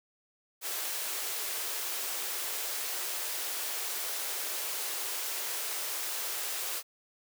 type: high-pass noise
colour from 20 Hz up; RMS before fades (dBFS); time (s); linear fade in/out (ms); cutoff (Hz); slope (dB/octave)
white; -35; 0.61-6.83; 50; 340; 48
effects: none